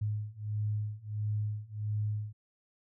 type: beating tone pair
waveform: sine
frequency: 104.9 / 106.4 Hz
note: G#2 / G#2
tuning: +18 / +42 cents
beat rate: 1.5 Hz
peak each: -35 / -34 dBFS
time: 0.01-2.33 s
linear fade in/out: 10 ms
effects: none